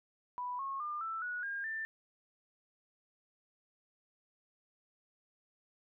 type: tone with pitch steps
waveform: sine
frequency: 987.8 / 1089.7 / 1202.2 / 1326.2 / 1463 / 1614 / 1780.5 Hz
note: B5 / C#6 / D6 / E6 / F#6 / G#6 / A6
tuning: 0 / -30 / +40 / +10 / -20 / -50 / +20 cents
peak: -36 dBFS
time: 0.38-1.85 s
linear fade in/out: 0 ms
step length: 210 ms
effects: none